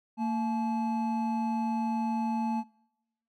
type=tone pair together; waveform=triangle; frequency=228 / 861 Hz; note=A#3 / A5; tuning=-38 / -38 cents; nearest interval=octave + major seventh; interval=2300 cents; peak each=-26 / -31 dBFS; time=0.17-2.64 s; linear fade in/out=50 ms; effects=noise-tail reverb RT60 0.9 s tail -25 dB re dry